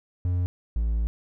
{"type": "tone pair in turn", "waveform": "triangle", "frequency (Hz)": [89.3, 55.95], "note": ["F2", "A1"], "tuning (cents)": [39, 30], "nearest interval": "minor sixth", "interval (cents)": 809, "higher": "first", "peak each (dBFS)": -20, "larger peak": "neither", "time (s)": [[0.25, 0.46], [0.76, 1.07]], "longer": "second", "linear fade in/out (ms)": 0, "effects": []}